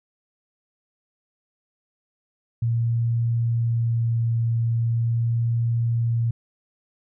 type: tone with vibrato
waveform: sine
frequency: 116.2 Hz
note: A#2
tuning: 5 cents flat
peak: -19 dBFS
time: 2.62-6.31 s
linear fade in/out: 5 ms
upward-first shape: sine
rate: 0.41 Hz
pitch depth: 9 cents each way
effects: none